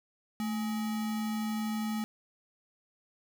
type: tone with sample-and-hold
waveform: sine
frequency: 218.8 Hz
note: A3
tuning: 9 cents flat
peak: -30 dBFS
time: 0.4-2.04 s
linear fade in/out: 0 ms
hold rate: 1050 Hz
effects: none